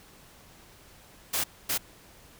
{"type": "noise bursts at uneven times", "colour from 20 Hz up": "white", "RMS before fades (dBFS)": -28, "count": 2, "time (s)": [[1.33, 1.44], [1.69, 1.78]], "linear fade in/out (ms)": 10, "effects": ["pink hiss -54 dBFS RMS until 2.39 s"]}